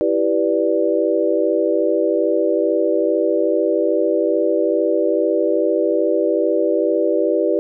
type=chord; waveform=sine; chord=E minor seventh; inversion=none; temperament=equal; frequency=329.6 / 392 / 493.9 / 587.3 Hz; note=E4 / G4 / B4 / D5; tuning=0 / 0 / 0 / 0 cents; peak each=-20 dBFS; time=0.01-7.59 s; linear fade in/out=0 ms; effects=none